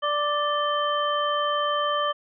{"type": "harmonic tone with a mistuned harmonic", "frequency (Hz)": 587.3, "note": "D5", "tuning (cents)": 0, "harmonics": [1, 2, 3, 5], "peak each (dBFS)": [-27, -24, -34, -31], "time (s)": [0.02, 2.13], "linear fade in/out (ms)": 20, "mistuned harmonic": 5, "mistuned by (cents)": 92, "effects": []}